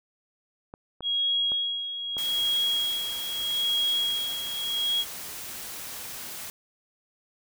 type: clicks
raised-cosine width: 1 ms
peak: -26 dBFS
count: 4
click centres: 0.739 / 1.007 / 1.519 / 2.168 s
type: tone with tremolo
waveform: sine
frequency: 3299 Hz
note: G#7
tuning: 12 cents flat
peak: -22 dBFS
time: 1.02-5.05 s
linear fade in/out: 50 ms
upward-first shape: sine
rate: 0.8 Hz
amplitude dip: 65%
type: noise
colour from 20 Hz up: white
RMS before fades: -38 dBFS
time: 2.18-6.5 s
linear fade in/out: 0 ms
effects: none